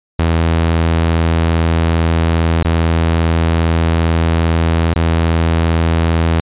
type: tone with dropouts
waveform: sawtooth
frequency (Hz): 82.41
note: E2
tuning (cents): 0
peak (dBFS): -7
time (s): 0.19-6.4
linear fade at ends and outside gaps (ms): 0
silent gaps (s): 2.627-2.649 / 4.937-4.96
effects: resampled to 8000 Hz